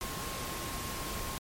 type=tone in noise; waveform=sine; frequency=1071 Hz; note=C6; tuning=40 cents sharp; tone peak=-44 dBFS; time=0.01-1.38 s; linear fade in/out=0 ms; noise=pink; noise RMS=-38 dBFS; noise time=0.01-1.38 s; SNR=-9 dB; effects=MP3 64 kbps